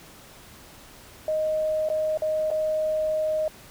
sine tone with dropouts, 622.3 Hz, D#5, in tune, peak -22 dBFS, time 1.28-3.48 s, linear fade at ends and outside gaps 2 ms, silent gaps 1.888-1.9 / 2.174-2.22 / 2.504-2.513 s, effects pink hiss -48 dBFS RMS until 3.7 s

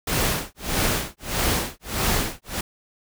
pink noise with tremolo, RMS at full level -21 dBFS, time 0.07-2.61 s, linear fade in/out 5 ms, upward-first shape sine, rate 1.6 Hz, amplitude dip 100%, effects none

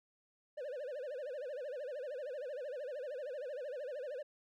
triangle tone with vibrato, 545 Hz, C#5, 29 cents flat, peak -38 dBFS, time 0.57-4.23 s, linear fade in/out 10 ms, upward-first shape sine, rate 13 Hz, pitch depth 200 cents each way, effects none

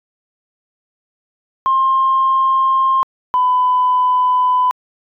sine tone pair in turn, 1061 / 1002 Hz, C6 / B5, +24 / +25 cents, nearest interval minor second, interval 99 cents, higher first, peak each -10 dBFS, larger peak neither, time 1.66-3.03 / 3.34-4.71 s, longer neither, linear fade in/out 0 ms, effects tanh soft clip ceiling -6 dBFS

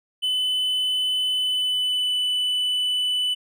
triangle tone with pitch glide, 3014 to 2988 Hz, F#7 to F#7, +31 to +16 cents, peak -19 dBFS, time 0.22-3.35 s, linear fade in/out 20 ms, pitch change -15 cents, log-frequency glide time 1.33-2.15 s, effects none

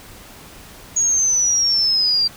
sine exponential sweep, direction down, 6700 to 4699 Hz, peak -14 dBFS, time 0.96-2.28 s, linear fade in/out 10 ms, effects pink hiss -41 dBFS RMS until 2.36 s

